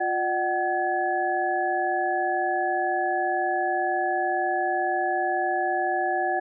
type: tone cluster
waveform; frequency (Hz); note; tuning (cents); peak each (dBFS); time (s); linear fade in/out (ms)
sine; 353.4 / 605 / 754 / 1696; F4 / D#5 / F#5 / G#6; +21 / -49 / +32 / +36; -30 / -32 / -24 / -30; 0-6.4; 10
effects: none